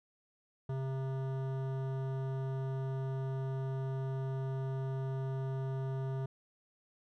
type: tone with hard clipping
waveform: sine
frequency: 133.2 Hz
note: C3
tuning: 31 cents sharp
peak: -36 dBFS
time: 0.69-6.26 s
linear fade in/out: 5 ms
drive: 15 dB
effects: none